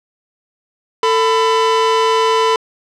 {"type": "tone pair together", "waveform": "45% pulse", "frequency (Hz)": [446, 1001.2], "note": ["A4", "B5"], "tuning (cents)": [23, 23], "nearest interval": "octave + major second", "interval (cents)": 1400, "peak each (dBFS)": -14, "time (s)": [1.03, 2.56], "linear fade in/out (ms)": 2, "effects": ["low-pass 5000 Hz 12 dB/octave"]}